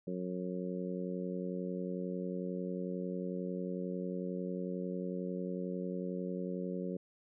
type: harmonic tone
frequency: 91.1 Hz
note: F#2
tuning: 26 cents flat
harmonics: 2 / 3 / 4 / 5 / 6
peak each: -38 / -44 / -43 / -43 / -45 dBFS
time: 0.07-6.97 s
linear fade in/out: 5 ms
effects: none